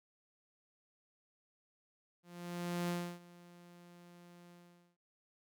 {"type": "tone with ADSR envelope", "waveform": "sawtooth", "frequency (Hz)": 174.61, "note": "F3", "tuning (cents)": 0, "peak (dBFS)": -30, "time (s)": [2.23, 4.97], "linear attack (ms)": 660, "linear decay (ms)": 300, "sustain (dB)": -22, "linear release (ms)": 460, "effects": []}